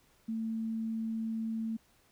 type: tone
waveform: sine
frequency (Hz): 223.7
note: A3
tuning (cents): +29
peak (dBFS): -32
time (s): 0.28-1.77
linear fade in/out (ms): 10
effects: pink hiss -67 dBFS RMS until 2.11 s